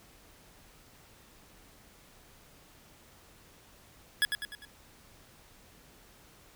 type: tone with echo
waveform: 25% pulse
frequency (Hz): 1683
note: G#6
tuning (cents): +23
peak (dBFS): -19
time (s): 4.22-4.25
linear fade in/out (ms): 0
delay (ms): 100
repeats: 4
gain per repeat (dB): -6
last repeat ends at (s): 4.65
effects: pink hiss -58 dBFS RMS until 6.55 s